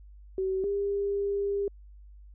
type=tone pair in turn; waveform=sine; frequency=380 / 401.5 Hz; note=F#4 / G4; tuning=+46 / +41 cents; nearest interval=minor second; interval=95 cents; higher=second; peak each=-26 dBFS; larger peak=neither; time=0.38-0.64 / 0.64-1.68 s; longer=second; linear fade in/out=2 ms; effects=added 50 Hz sine -47 dBFS peak until 2.34 s